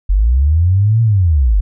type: linear two-way sweep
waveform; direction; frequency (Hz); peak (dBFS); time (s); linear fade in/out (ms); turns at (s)
sine; up then down; 43.65 to 116.54 to 43.65; -8; 0.09-1.61; 10; 1.02
effects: none